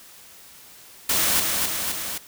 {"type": "noise with echo", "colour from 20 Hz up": "white", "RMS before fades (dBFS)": -21, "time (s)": [1.09, 1.4], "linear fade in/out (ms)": 5, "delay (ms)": 260, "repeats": 3, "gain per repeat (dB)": -3, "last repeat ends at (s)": 2.18, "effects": ["white hiss -47 dBFS RMS until 2.27 s"]}